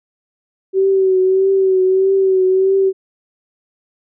sine tone with vibrato, 380.4 Hz, F#4, 48 cents sharp, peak -10 dBFS, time 0.73-2.93 s, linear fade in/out 50 ms, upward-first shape triangle, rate 1.6 Hz, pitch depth 42 cents each way, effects none

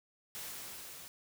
white noise with level ramp, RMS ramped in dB -43 to -50 dBFS, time 0.35-1.08 s, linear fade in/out 0 ms, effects none

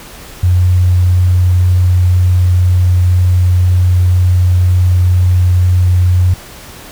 sine tone, 90.2 Hz, F#2, 44 cents flat, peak -6 dBFS, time 0.43-6.34 s, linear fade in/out 5 ms, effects pink hiss -33 dBFS RMS until 6.91 s

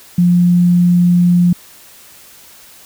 sine tone, 176.1 Hz, F3, 15 cents sharp, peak -7 dBFS, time 0.18-1.53 s, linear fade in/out 5 ms, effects white hiss -41 dBFS RMS until 2.85 s

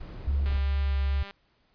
brown noise, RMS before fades -39 dBFS, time 0-0.59 s, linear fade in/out 10 ms
sine tone with vibrato, 69.3 Hz, C#2, in tune, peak -23 dBFS, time 0.27-1.23 s, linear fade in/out 5 ms, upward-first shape triangle, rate 2.4 Hz, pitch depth 26 cents each way
click train, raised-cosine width 0.3 ms, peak -27 dBFS, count 170, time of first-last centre 0.46-1.309 s, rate 199 Hz
effects pink hiss -68 dBFS RMS until 1.74 s + resampled to 11025 Hz

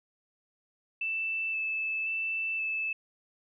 sine tone with vibrato, 2637 Hz, E7, in tune, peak -29 dBFS, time 1.01-2.93 s, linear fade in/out 5 ms, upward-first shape square, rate 0.95 Hz, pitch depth 10 cents each way, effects none

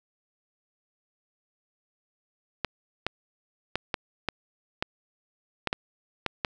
clicks, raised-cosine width 0.3 ms, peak -10 dBFS, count 10, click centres 2.647 / 3.066 / 3.756 / 3.942 / 4.287 / 4.825 / 5.673 / 5.729 / 6.263 / 6.448 s, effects none

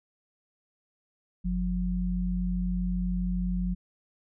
sine tone pair together, 47.62 / 180.3 Hz, G1 / F#3, -49 / -45 cents, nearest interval octave + major seventh, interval 2304 cents, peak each -29 / -28 dBFS, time 1.44-3.75 s, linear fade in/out 20 ms, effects none

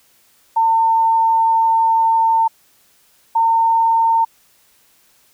sine tone pair in turn, 903 / 909.3 Hz, A5 / A#5, +45 / -43 cents, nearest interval unison, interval 12 cents, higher second, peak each -11 / -11 dBFS, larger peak neither, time 0.56-2.48 / 3.35-4.25 s, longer first, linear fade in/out 10 ms, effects white hiss -55 dBFS RMS until 5.33 s

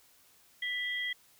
sine tone pair together, 1975.5 / 3246 Hz, B6 / G#7, 0 / -40 cents, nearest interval major sixth, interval 860 cents, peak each -33 / -37 dBFS, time 0.62-1.13 s, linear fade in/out 5 ms, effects white hiss -63 dBFS RMS until 1.39 s

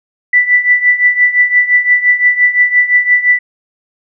sine tone with tremolo, 1975.5 Hz, B6, in tune, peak -3 dBFS, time 0.33-3.39 s, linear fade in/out 5 ms, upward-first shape triangle, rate 5.8 Hz, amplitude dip 85%, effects none

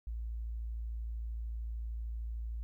sine tone, 56.6 Hz, A1, 50 cents sharp, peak -36 dBFS, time 0.07-2.63 s, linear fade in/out 0 ms, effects 13-bit

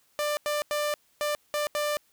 sawtooth tone bursts at uneven times, 593 Hz, D5, 17 cents sharp, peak -22 dBFS, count 6, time 0.19-0.37 / 0.46-0.62 / 0.71-0.94 / 1.21-1.35 / 1.54-1.67 / 1.75-1.97 s, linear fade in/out 0 ms, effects white hiss -66 dBFS RMS until 2.12 s

